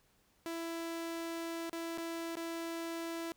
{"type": "tone with dropouts", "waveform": "sawtooth", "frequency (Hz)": 332.5, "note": "E4", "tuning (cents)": 15, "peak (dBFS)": -34, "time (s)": [0.46, 3.32], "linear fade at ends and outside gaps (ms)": 0, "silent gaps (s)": [[1.695, 1.73], [1.976, 1.983], [2.354, 2.369]], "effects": ["pink hiss -71 dBFS RMS until 3.36 s"]}